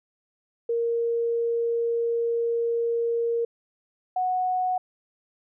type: tone pair in turn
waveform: sine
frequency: 466.2 / 736.8 Hz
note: A#4 / F#5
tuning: 0 / -7 cents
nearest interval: minor sixth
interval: 793 cents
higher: second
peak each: -22 dBFS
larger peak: neither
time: 0.69-3.45 / 4.16-4.78 s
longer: first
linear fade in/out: 5 ms
effects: none